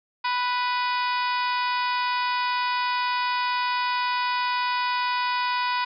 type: harmonic tone with a mistuned harmonic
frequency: 493.9 Hz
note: B4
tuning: in tune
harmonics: 2 / 3 / 4 / 5 / 6 / 7 / 8 / 9 / 10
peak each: -24 / -32 / -34 / -33 / -38 / -40 / -39 / -38 / -38 dBFS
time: 0.24-5.85 s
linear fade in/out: 10 ms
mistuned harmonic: 8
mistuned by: -52 cents
effects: none